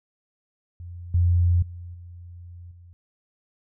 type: tone with level steps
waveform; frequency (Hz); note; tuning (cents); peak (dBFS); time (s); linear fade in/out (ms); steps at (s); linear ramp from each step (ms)
sine; 87.31; F2; 0; -35 / -16 / -35 / -39 / -45; 0.8-2.93; 0; 1.14 / 1.62 / 1.94 / 2.71; 5
effects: none